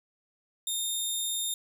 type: tone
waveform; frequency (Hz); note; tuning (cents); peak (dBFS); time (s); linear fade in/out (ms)
15% pulse; 3657; A#7; -34; -22; 0.67-1.54; 2
effects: none